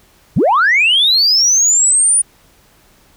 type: linear sweep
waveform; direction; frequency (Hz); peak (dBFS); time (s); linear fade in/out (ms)
sine; up; 92.5 to 9640; -7; 0.36-2.22; 10
effects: tanh soft clip ceiling -5 dBFS + pink hiss -50 dBFS RMS until 3.16 s